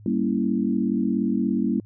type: chord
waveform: sine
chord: G diminished seventh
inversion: none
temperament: equal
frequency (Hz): 196 / 233.1 / 277.2 / 329.6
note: G3 / Bb3 / Db4 / Fb4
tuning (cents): 0 / 0 / 0 / 0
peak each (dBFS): -25 / -24 / -27 / -28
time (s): 0.06-1.8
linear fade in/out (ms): 2
effects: added 105 Hz sine -43 dBFS peak until 1.85 s